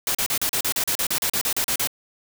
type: noise bursts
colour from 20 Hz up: white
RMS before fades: -23 dBFS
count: 16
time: 0.07-1.873 s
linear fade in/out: 2 ms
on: 78 ms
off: 37 ms
effects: none